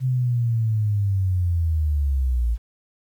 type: linear sweep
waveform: sine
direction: down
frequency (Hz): 130.81 to 55.1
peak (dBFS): -18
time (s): 0-2.58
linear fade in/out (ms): 50
effects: 9-bit